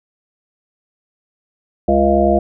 harmonic tone, 69 Hz, C#2, 7 cents flat, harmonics 1 / 3 / 5 / 7 / 9 / 10, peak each -20 / -18 / -17 / -21 / -16 / -16 dBFS, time 1.88-2.39 s, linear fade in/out 5 ms, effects none

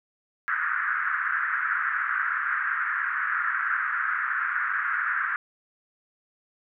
white band-pass noise, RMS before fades -27 dBFS, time 0.48-5.36 s, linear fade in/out 0 ms, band 1300 to 1700 Hz, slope 48 dB/octave, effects none

